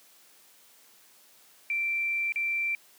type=tone with dropouts; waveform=sine; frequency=2349 Hz; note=D7; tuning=in tune; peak=-26 dBFS; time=1.7-2.75 s; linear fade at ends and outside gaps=1 ms; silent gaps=2.322-2.359 s; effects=white hiss -58 dBFS RMS until 2.98 s + high-pass 200 Hz 12 dB/octave